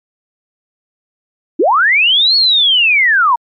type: linear two-way sweep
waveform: sine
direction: up then down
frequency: 261.6 to 4405 to 898 Hz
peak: -7 dBFS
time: 1.59-3.36 s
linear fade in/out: 10 ms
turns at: 2.36 s
effects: MP3 64 kbps